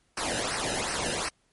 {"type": "noise with flanger", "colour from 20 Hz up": "pink", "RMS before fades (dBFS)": -30, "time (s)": [0.17, 1.29], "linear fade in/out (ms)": 5, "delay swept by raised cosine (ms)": [0.28, 0.91], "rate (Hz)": 2.7, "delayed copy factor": -0.75, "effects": ["pink hiss -69 dBFS RMS until 1.52 s", "MP3 48 kbps"]}